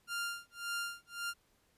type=tone with tremolo; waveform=sawtooth; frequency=1396.9 Hz; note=F6; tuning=in tune; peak=-31 dBFS; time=0.07-1.34 s; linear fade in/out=50 ms; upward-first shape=sine; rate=1.8 Hz; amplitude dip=100%; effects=pink hiss -72 dBFS RMS until 1.77 s + resampled to 32000 Hz